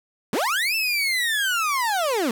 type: linear two-way sweep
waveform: 30% pulse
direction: up then down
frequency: 163.2 to 2677 to 211.9 Hz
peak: -18 dBFS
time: 0.33-2.31 s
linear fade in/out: 2 ms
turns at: 0.75 s
effects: 8-bit